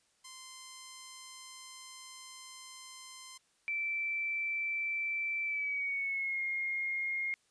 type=tone; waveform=5% pulse; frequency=1040 Hz; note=C6; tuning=11 cents flat; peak=-35 dBFS; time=0.24-3.38 s; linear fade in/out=10 ms
type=tone with pitch glide; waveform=sine; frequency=2332 to 2138 Hz; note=D7 to C7; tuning=-13 to +37 cents; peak=-32 dBFS; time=3.68-7.34 s; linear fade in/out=0 ms; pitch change=-150 cents; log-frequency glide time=5.44-6.42 s
effects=white hiss -72 dBFS RMS until 7.5 s + resampled to 22050 Hz